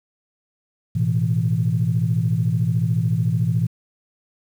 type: chord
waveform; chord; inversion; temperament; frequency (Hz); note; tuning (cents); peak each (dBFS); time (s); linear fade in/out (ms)
sine; A suspended second; none; just; 110 / 123.75 / 165; A2 / B2 / E3; 0 / +4 / +2; -21; 0.95-3.67; 10
effects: tanh soft clip ceiling -8 dBFS + 8-bit